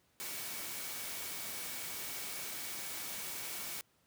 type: tone in noise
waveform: sine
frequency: 2257 Hz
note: C#7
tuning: 31 cents sharp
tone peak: -53 dBFS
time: 0.2-3.81 s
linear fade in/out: 0 ms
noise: white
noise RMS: -42 dBFS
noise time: 0.2-3.81 s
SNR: -14 dB
effects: pink hiss -72 dBFS RMS until 4.06 s + high-pass 80 Hz 12 dB/octave